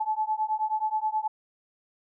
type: beating tone pair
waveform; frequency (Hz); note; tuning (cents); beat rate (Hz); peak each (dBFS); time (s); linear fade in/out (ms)
sine; 860 / 869.4; A5 / A5; -40 / -21; 9.4; -28; 0-1.28; 10
effects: none